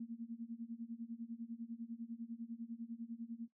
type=tone with tremolo; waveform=sine; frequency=231.3 Hz; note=A#3; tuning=13 cents flat; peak=-40 dBFS; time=0-3.48 s; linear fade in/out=5 ms; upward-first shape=sine; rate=10 Hz; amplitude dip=90%; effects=noise-tail reverb RT60 0.1 s tail -19 dB re dry